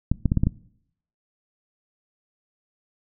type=clicks; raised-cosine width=5 ms; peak=-7 dBFS; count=6; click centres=0.116 / 0.257 / 0.319 / 0.373 / 0.435 / 0.47 s; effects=noise-tail reverb RT60 0.7 s tail -21 dB re dry